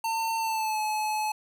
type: tone with pitch glide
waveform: square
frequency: 902 to 857.3 Hz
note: A5 to A5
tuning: +43 to -45 cents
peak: -27 dBFS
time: 0.04-1.32 s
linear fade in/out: 5 ms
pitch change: -88 cents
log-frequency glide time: 0.39-0.8 s
effects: none